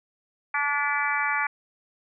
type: harmonic tone with a mistuned harmonic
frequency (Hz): 289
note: D4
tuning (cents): -28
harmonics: 3 / 4 / 5 / 6 / 7 / 8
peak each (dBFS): -30 / -30 / -30 / -30 / -30 / -30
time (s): 0.54-1.47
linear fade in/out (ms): 5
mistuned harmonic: 7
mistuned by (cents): -21
effects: none